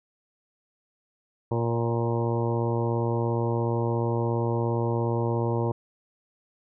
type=harmonic tone with a mistuned harmonic; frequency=117.1 Hz; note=A#2; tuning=8 cents sharp; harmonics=1 / 2 / 3 / 4 / 5 / 6 / 7 / 8 / 9; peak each=-26 / -33 / -30 / -31 / -35 / -42 / -38 / -35 / -43 dBFS; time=1.51-5.72 s; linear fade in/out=5 ms; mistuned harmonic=5; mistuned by=-19 cents; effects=none